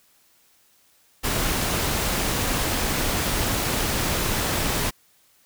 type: noise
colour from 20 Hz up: pink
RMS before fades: -24 dBFS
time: 1.23-4.91 s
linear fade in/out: 20 ms
effects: white hiss -60 dBFS RMS until 5.45 s